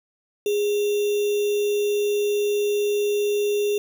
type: tone with sample-and-hold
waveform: sine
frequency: 412.3 Hz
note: G#4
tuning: 13 cents flat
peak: -19 dBFS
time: 0.46-3.78 s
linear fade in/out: 2 ms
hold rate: 3150 Hz
effects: none